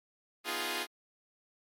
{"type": "chord", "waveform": "5% pulse", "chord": "F half-diminished seventh", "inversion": "second", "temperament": "equal", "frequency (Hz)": [246.9, 311.1, 349.2, 415.3], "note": ["Cb4", "Eb4", "F4", "Ab4"], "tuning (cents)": [0, 0, 0, 0], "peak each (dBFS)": [-31, -30, -25, -26], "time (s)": [0.44, 0.87], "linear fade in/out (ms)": 50, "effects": ["MP3 64 kbps"]}